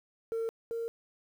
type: tone pair in turn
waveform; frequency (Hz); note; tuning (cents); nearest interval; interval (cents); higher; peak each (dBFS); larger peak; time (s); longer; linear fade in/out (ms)
sine; 454.2 / 461.1; A#4 / A#4; -45 / -19; unison; 26; second; -28 / -31; first; 0.32-0.49 / 0.71-0.88; neither; 0
effects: tanh soft clip ceiling -29 dBFS + 10-bit